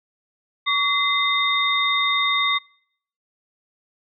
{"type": "tone cluster", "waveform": "sine", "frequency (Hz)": [1133, 2057, 3673], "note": ["C#6", "C7", "A#7"], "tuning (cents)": [37, -30, -26], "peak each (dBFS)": -22, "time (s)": [0.66, 2.59], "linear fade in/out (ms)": 20, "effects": ["noise-tail reverb RT60 0.7 s tail -26 dB re dry"]}